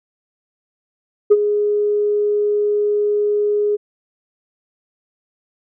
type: tone with ADSR envelope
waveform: sine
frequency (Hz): 415.3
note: G#4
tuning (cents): 0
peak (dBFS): -3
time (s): 1.3-3.77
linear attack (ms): 18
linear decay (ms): 40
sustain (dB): -11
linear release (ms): 22
effects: tanh soft clip ceiling -3 dBFS